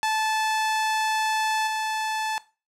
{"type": "tone with level steps", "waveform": "sawtooth", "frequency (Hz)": 872, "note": "A5", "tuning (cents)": -16, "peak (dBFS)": [-18, -21], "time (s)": [0.03, 2.38], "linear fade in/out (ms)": 0, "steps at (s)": 1.67, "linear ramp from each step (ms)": 2, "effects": ["noise-tail reverb RT60 0.3 s tail -17 dB re dry", "low-pass 9000 Hz 12 dB/octave"]}